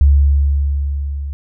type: tone with level ramp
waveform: sine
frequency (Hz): 70.6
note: C#2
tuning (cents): +32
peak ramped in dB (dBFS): -5 to -21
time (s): 0.01-1.33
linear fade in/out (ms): 0
effects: none